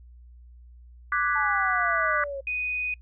sine chord, G# half-diminished seventh, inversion second, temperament equal, 1174.7 / 1480 / 1661.2 / 1975.5 Hz, D6 / F#6 / G#6 / B6, 0 / 0 / 0 / 0 cents, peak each -26 / -26 / -31 / -30 dBFS, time 1.12-2.24 s, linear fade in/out 2 ms
sine exponential sweep, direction down, 880 to 540 Hz, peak -30 dBFS, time 1.35-2.41 s, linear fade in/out 10 ms
sine tone, 2489 Hz, D#7, in tune, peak -26 dBFS, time 2.47-2.94 s, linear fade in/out 2 ms
effects noise-tail reverb RT60 0.1 s tail -26 dB re dry + added 60 Hz sine -46 dBFS peak until 3.01 s

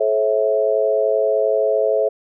sine tone cluster, 430.7 / 541 / 654 Hz, A4 / C#5 / E5, -37 / -42 / -14 cents, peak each -19 dBFS, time 0-2.09 s, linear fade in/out 10 ms, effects none

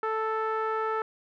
sawtooth tone with low-pass filter, 440 Hz, A4, in tune, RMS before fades -29 dBFS, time 0.03-1.02 s, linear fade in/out 2 ms, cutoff 1400 Hz, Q 3.1, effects none

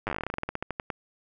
slowing click train, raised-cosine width 0.5 ms, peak -15 dBFS, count 22, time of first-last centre 0.07-0.902 s, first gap 9 ms, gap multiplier 1.13, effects none

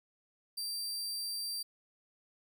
sawtooth tone, 4699 Hz, D8, in tune, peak -33 dBFS, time 0.57-1.63 s, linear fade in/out 10 ms, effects none

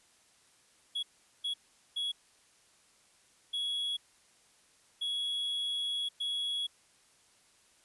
triangle tone bursts at uneven times, 3348 Hz, G#7, 13 cents sharp, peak -30 dBFS, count 6, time 0.95-1.03 / 1.44-1.54 / 1.96-2.12 / 3.53-3.97 / 5.01-6.09 / 6.2-6.67 s, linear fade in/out 10 ms, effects white hiss -65 dBFS RMS until 7.84 s + resampled to 24000 Hz

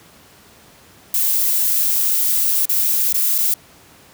violet noise with dropouts, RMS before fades -17 dBFS, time 1.14-3.54 s, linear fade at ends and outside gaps 2 ms, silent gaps 2.655-2.693 / 3.127-3.143 / 3.381-3.385 s, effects pink hiss -47 dBFS RMS until 4.13 s + high-pass 80 Hz 12 dB/octave

